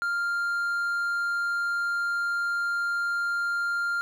triangle tone, 1396.9 Hz, F6, in tune, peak -23 dBFS, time 0.02-4.01 s, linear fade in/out 0 ms, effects none

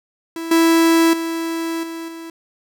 45% pulse tone with level steps, 329.6 Hz, E4, in tune, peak -25 / -11 / -21 / -27 / -31 dBFS, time 0.36-2.3 s, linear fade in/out 2 ms, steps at 0.51 / 1.13 / 1.83 / 2.08 s, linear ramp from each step 5 ms, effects none

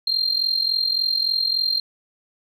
sine tone with amplitude modulation, 4186 Hz, C8, in tune, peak -14 dBFS, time 0.07-1.8 s, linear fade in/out 5 ms, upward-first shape sine, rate 43.5 Hz, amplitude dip 80%, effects tanh soft clip ceiling -13 dBFS

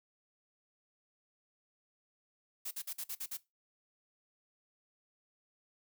blue noise bursts, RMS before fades -40 dBFS, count 7, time 2.65-3.372 s, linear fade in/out 10 ms, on 62 ms, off 48 ms, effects noise-tail reverb RT60 0.2 s tail -18 dB re dry

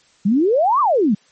sine exponential two-way sweep, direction up then down, 185 to 1218 to 185 Hz, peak -12 dBFS, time 0.25-1.15 s, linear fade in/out 10 ms, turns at 0.8 s, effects white hiss -55 dBFS RMS until 1.31 s + MP3 32 kbps

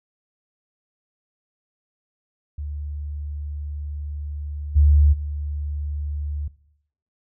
sine tone with level steps, 73.42 Hz, D2, in tune, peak -27 / -11 / -24 dBFS, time 2.58-6.48 s, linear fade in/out 5 ms, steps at 4.75 / 5.12 s, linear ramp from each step 20 ms, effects noise-tail reverb RT60 0.7 s tail -19 dB re dry

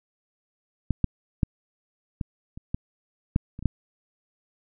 clicks, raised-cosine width 5 ms, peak -10 / -8 / -8 / -16 / -26 / -14 / -8 / -25 / -24 / -8 dBFS, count 10, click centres 0.907 / 1.043 / 1.432 / 2.212 / 2.575 / 2.745 / 3.361 / 3.591 / 3.626 / 3.657 s, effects none

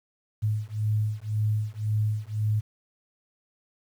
sine beating tone pair, 106.1 / 108 Hz, G#2 / A2, +38 / -32 cents, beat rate 1.9 Hz, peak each -27 / -27 dBFS, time 0.42-2.61 s, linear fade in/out 20 ms, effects 9-bit

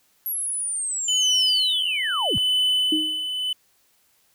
sine linear sweep, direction down, 11650 to 52 Hz, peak -24 dBFS, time 0.26-2.38 s, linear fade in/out 0 ms
triangle tone with tremolo, 3010 Hz, F#7, 29 cents sharp, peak -16 dBFS, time 1.08-3.53 s, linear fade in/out 5 ms, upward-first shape sine, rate 0.8 Hz, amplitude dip 60%
sine tone with exponential decay, 311.1 Hz, D#4, in tune, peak -18 dBFS, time 2.92-3.27 s, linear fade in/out 5 ms, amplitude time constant 75 ms
effects white hiss -63 dBFS RMS until 4.34 s

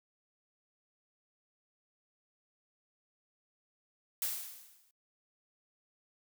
blue noise with exponential decay, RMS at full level -32 dBFS, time 4.22-4.91 s, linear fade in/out 2 ms, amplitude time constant 150 ms, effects noise-tail reverb RT60 0.1 s tail -25 dB re dry

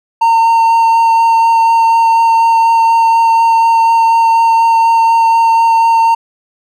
triangle tone with vibrato, 913 Hz, A#5, 36 cents flat, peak -4 dBFS, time 0.21-6.15 s, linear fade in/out 10 ms, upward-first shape sine, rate 4.1 Hz, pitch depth 9 cents each way, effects none

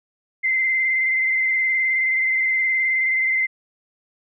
sine tone with vibrato, 2073 Hz, C7, 17 cents flat, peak -17 dBFS, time 0.43-3.47 s, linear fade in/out 20 ms, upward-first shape square, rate 19 Hz, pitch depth 21 cents each way, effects none

